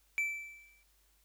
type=tone with exponential decay; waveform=triangle; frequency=2326 Hz; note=D7; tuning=17 cents flat; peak=-26 dBFS; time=0.18-0.83 s; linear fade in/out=0 ms; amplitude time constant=140 ms; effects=added 50 Hz sine -70 dBFS peak until 1.24 s + white hiss -71 dBFS RMS until 1.24 s